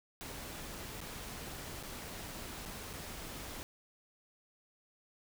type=noise with dropouts; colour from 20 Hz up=pink; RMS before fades=-45 dBFS; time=0.21-3.63 s; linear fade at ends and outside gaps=0 ms; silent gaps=1.005-1.014 / 1.827-1.834 / 2.653-2.659 / 2.931-2.936 s; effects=none